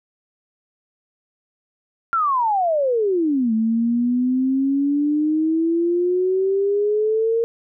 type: exponential two-way sweep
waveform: sine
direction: down then up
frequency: 1396.9 to 219.2 to 464.3 Hz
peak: -16 dBFS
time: 2.13-7.44 s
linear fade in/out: 0 ms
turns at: 3.53 s
effects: none